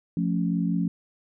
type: chord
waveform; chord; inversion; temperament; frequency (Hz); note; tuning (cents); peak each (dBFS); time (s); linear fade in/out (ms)
sine; F augmented; none; equal; 174.61 / 220 / 277.2; F3 / A3 / C#4; 0 / 0 / 0; -24 / -29 / -29; 0.17-0.88; 2
effects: none